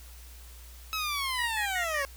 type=linear sweep; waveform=15% pulse; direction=down; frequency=1300 to 540 Hz; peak=-23 dBFS; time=0.93-2.05 s; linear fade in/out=0 ms
type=tone bursts; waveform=sine; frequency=1878 Hz; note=A#6; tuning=12 cents sharp; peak=-30 dBFS; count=4; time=1.38-2.03 s; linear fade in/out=10 ms; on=95 ms; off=90 ms
effects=added 60 Hz sine -46 dBFS peak until 2.16 s + white hiss -53 dBFS RMS until 2.16 s